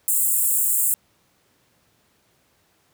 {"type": "high-pass noise", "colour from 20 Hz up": "pink", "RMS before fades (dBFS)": -20, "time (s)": [0.08, 0.94], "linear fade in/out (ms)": 0, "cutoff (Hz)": 7400, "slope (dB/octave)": 96, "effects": ["pink hiss -63 dBFS RMS until 2.93 s", "high-pass 80 Hz 12 dB/octave"]}